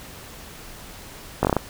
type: slowing click train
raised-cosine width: 1 ms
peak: -4 dBFS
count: 6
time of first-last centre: 1.43-1.567 s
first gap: 18 ms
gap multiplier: 1.21
effects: pink hiss -41 dBFS RMS until 1.69 s